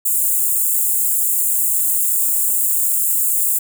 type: high-pass noise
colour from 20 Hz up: white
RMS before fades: -17 dBFS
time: 0.05-3.59 s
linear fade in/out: 10 ms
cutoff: 7100 Hz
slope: 96 dB/octave
effects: none